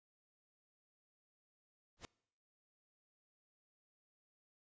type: noise with exponential growth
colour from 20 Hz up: pink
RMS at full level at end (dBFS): -43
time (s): 1.97-2.05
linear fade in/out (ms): 0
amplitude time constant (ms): 16
effects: noise-tail reverb RT60 0.7 s tail -24 dB re dry + resampled to 16000 Hz